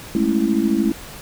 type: chord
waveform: sine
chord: A major seventh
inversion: third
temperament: just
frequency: 206.2 / 220 / 275 / 330 Hz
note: G#3 / A3 / C#4 / E4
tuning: -12 / 0 / -14 / +2 cents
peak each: -22 / -20 / -22 / -20 dBFS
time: 0.15-0.92 s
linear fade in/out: 2 ms
effects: pink hiss -37 dBFS RMS until 1.21 s